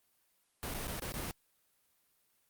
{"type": "noise with dropouts", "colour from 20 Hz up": "pink", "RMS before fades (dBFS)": -39, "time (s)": [0.63, 1.31], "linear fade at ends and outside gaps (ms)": 0, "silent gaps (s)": [[0.74, 0.745], [0.872, 0.879], [0.997, 1.021], [1.121, 1.14]], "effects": ["white hiss -74 dBFS RMS until 2.49 s", "Opus 32 kbps"]}